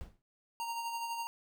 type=noise with exponential decay; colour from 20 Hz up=brown; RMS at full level=-41 dBFS; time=0.01-0.22 s; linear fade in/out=0 ms; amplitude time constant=45 ms
type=tone with tremolo; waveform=square; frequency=928 Hz; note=A#5; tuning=8 cents flat; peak=-35 dBFS; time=0.6-1.27 s; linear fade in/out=0 ms; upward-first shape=sine; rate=12 Hz; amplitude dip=40%
effects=none